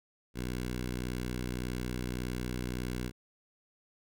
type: tone with notch filter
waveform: 10% pulse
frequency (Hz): 61.74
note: B1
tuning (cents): 0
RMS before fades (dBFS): -36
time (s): 0.34-3.12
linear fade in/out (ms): 50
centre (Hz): 850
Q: 1.7
effects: none